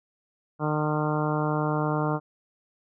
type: harmonic tone with a mistuned harmonic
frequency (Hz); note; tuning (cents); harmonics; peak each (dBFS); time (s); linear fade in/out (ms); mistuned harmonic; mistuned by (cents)
151.7; D#3; -44; 1 / 2 / 3 / 4 / 5 / 6 / 7 / 8 / 9; -27 / -30 / -32 / -33 / -34 / -35 / -35 / -36 / -37; 0.59-2.2; 50; 9; +22
effects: none